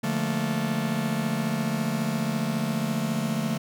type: chord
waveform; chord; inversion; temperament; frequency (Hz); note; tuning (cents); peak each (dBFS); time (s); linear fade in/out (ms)
45% pulse; Bb major seventh; first; just; 145.68 / 174.81 / 218.5 / 233.1; D3 / F3 / A3 / Bb3; -14 / +2 / -12 / 0; -31 / -32 / -28 / -32; 0.03-3.58; 10
effects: none